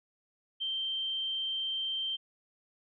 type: tone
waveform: sine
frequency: 3136 Hz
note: G7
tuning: in tune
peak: -31 dBFS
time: 0.6-2.17 s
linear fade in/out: 20 ms
effects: none